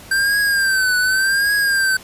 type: tone with vibrato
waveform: square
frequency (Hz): 1568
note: G6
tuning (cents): 0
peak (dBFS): -15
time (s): 0.11-1.97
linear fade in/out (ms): 5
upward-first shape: triangle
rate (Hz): 0.87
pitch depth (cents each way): 100
effects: pink hiss -40 dBFS RMS until 2.03 s + resampled to 32000 Hz